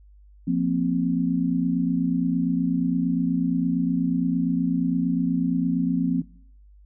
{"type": "chord", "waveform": "sine", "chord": "F suspended fourth", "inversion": "none", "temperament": "equal", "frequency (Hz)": [174.61, 233.1, 261.6], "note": ["F3", "Bb3", "C4"], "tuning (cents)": [0, 0, 0], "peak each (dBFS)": [-24, -27, -23], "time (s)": [0.47, 6.22], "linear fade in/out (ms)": 10, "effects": ["noise-tail reverb RT60 0.6 s tail -21 dB re dry", "added 50 Hz sine -48 dBFS peak until 6.85 s"]}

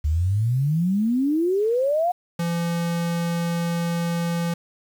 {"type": "exponential sweep", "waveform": "sine", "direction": "up", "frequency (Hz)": [72, 732], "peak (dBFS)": -18, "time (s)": [0.04, 2.12], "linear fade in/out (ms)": 10}
{"type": "tone", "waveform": "square", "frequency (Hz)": 170, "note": "F3", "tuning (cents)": -46, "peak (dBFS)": -23, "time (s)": [2.39, 4.54], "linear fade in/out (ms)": 5}
{"effects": ["8-bit"]}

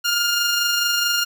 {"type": "tone with amplitude modulation", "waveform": "15% pulse", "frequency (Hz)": 1410, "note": "F6", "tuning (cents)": 16, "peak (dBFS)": -10, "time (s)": [0.04, 1.25], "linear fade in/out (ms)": 20, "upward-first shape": "sine", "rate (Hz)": 24.6, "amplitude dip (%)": 30, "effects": []}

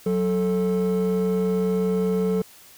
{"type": "tone pair together", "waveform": "triangle", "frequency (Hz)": [185, 440], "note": ["F#3", "A4"], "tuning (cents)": [0, 0], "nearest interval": "octave + minor third", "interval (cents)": 1500, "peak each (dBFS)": -19, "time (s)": [0.06, 2.42], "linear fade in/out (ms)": 5, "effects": ["tanh soft clip ceiling -15 dBFS", "white hiss -49 dBFS RMS until 2.77 s"]}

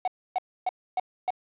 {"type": "tone bursts", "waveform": "triangle", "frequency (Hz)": 740, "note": "F#5", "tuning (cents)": 0, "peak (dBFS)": -21, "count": 5, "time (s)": [0.05, 1.305], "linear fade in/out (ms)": 2, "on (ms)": 27, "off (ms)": 280, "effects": ["resampled to 8000 Hz", "8-bit"]}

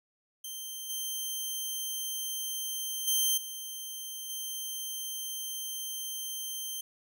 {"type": "tone with level steps", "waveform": "10% pulse", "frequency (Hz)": 3136, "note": "G7", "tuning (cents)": 0, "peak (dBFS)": [-30, -25, -17, -30, -27], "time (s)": [0.44, 6.81], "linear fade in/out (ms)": 5, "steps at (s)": [0.89, 3.07, 3.37, 4.29], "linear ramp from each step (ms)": 10, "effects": []}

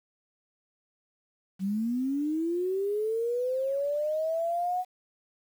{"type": "linear sweep", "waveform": "sine", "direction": "up", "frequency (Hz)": [185, 740], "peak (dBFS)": -26, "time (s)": [1.59, 4.85], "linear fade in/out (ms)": 50, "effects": ["9-bit"]}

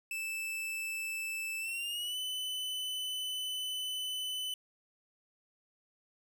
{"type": "tone with pitch glide", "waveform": "45% pulse", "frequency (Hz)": [2637, 3012], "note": ["E7", "F#7"], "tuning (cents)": [0, 30], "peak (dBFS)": -35, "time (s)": [0.11, 4.54], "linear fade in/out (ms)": 2, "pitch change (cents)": 230, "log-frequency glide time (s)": [1.59, 2.18], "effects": ["12-bit"]}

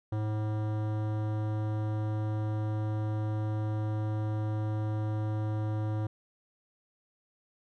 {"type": "tone with hard clipping", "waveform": "sine", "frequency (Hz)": 107.3, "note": "A2", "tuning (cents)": -43, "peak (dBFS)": -31, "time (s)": [0.12, 6.07], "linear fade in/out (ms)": 5, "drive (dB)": 17, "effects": []}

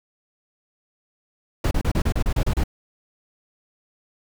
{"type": "noise bursts", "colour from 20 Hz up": "brown", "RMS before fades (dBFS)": -20, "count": 10, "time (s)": [1.64, 2.638], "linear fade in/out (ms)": 5, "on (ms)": 71, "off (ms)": 32, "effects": []}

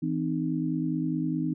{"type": "tone cluster", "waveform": "sine", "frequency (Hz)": [163.1, 257.9, 307.7], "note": ["E3", "C4", "D#4"], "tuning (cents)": [-18, -25, -19], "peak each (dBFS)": -30, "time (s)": [0.02, 1.54], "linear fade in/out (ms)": 10, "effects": []}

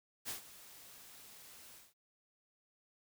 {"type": "noise with ADSR envelope", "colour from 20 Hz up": "white", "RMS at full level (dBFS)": -40, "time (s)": [0.25, 1.94], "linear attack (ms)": 37, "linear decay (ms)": 120, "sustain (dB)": -16, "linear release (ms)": 190, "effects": []}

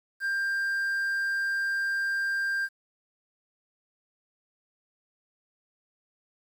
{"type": "tone with quantisation", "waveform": "triangle", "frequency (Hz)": 1590, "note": "G6", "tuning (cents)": 24, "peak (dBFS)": -24, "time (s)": [0.2, 2.69], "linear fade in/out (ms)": 50, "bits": 9, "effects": []}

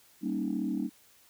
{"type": "chord", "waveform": "sine", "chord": "Eb dominant seventh", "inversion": "first", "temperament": "equal", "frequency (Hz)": [196, 233.1, 277.2, 311.1], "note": ["G3", "Bb3", "Db4", "Eb4"], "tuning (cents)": [0, 0, 0, 0], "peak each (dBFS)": -34, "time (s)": [0.21, 0.9], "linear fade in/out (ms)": 50, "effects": ["tanh soft clip ceiling -20 dBFS", "white hiss -61 dBFS RMS until 1.29 s"]}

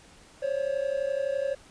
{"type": "tone pair together", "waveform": "triangle", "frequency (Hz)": [535.2, 567], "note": ["C5", "C#5"], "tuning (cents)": [39, 39], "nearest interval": "minor second", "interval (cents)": 100, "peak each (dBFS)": -27, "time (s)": [0.42, 1.55], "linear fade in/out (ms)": 10, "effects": ["pink hiss -54 dBFS RMS until 1.7 s", "resampled to 22050 Hz"]}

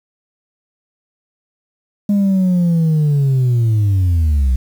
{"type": "linear sweep", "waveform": "sine", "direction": "down", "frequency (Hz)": [205.9, 61], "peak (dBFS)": -8, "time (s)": [2.09, 4.56], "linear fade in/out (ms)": 5, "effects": ["tanh soft clip ceiling -10 dBFS", "7-bit"]}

